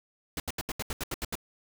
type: noise bursts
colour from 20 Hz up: pink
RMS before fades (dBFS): -33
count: 10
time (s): 0.37-1.354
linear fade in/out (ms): 2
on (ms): 30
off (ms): 76
effects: none